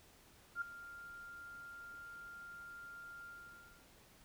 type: tone with ADSR envelope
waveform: sine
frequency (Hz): 1396.9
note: F6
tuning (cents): 0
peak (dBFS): -34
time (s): 0.55-3.86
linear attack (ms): 64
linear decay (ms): 8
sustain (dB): -15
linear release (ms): 610
effects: pink hiss -64 dBFS RMS until 4.24 s